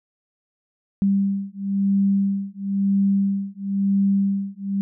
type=beating tone pair; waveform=sine; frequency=196.8 / 197.79 Hz; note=G3 / G3; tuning=+7 / +16 cents; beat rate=0.99 Hz; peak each=-21 dBFS; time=1.02-4.81 s; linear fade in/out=0 ms; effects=none